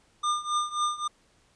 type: tone with tremolo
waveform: square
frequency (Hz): 1206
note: D6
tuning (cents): +46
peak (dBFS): -23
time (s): 0.23-1.08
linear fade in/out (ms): 10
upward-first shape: triangle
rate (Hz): 3.7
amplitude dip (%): 90
effects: pink hiss -64 dBFS RMS until 1.55 s + resampled to 22050 Hz